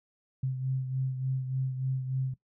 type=beating tone pair; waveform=sine; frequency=130.81 / 134.21 Hz; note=C3 / C3; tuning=0 / +44 cents; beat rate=3.4 Hz; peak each=-29 / -37 dBFS; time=0.43-2.34 s; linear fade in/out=5 ms; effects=noise-tail reverb RT60 0.1 s tail -17 dB re dry